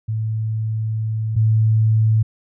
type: tone pair in turn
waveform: sine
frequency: 110 / 110 Hz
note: A2 / A2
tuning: 0 / 0 cents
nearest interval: unison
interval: 0 cents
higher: neither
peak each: -19 / -12 dBFS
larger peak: second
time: 0.08-1.36 / 1.36-2.23 s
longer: first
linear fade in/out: 10 ms
effects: none